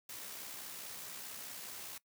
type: noise with amplitude modulation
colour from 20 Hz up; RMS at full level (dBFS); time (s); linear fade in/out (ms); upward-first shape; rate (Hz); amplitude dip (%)
white; -45; 0.09-1.98; 5; sine; 64.7; 35
effects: noise-tail reverb RT60 0.1 s tail -20 dB re dry + high-pass 100 Hz 12 dB/octave